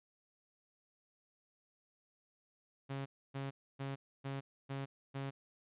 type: tone bursts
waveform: sawtooth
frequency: 136.9 Hz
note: C#3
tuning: 21 cents flat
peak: -35 dBFS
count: 6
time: 2.89-5.31 s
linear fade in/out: 20 ms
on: 170 ms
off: 280 ms
effects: resampled to 8000 Hz